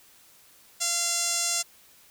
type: tone with band-pass filter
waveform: sawtooth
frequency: 688 Hz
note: F5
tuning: 26 cents flat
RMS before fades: -27 dBFS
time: 0.8-1.63 s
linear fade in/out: 20 ms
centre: 7000 Hz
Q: 2.5
effects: white hiss -56 dBFS RMS until 2.1 s